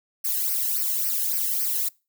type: noise with flanger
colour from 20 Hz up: violet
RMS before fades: -25 dBFS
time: 0.24-1.89 s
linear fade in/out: 10 ms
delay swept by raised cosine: 0.27 to 0.88 ms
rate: 3.6 Hz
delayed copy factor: -0.85
effects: noise-tail reverb RT60 0.3 s tail -25 dB re dry